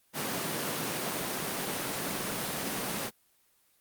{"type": "high-pass noise", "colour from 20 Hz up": "pink", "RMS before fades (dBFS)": -33, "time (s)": [0.13, 3.11], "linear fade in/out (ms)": 50, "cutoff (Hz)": 150, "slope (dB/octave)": 24, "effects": ["white hiss -68 dBFS RMS until 3.8 s", "Opus 24 kbps"]}